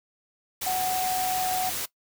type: tone in noise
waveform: sine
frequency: 742 Hz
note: F#5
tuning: 5 cents sharp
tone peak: -25 dBFS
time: 0.66-1.7 s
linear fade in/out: 10 ms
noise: white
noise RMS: -31 dBFS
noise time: 0.61-1.86 s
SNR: +3 dB
effects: noise-tail reverb RT60 0.1 s tail -19 dB re dry